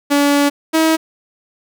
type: tone pair in turn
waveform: sawtooth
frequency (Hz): 286 / 320.3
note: D4 / E4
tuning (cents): -46 / -50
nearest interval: major second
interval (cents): 196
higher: second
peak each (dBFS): -7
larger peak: neither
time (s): 0.1-0.5 / 0.73-0.97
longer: first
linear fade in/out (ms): 20
effects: none